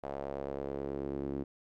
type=tone with band-pass filter sweep; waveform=sawtooth; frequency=69.3 Hz; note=C#2; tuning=in tune; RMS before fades=-38 dBFS; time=0.03-1.44 s; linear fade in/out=10 ms; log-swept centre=650 to 310 Hz; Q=2.5; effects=none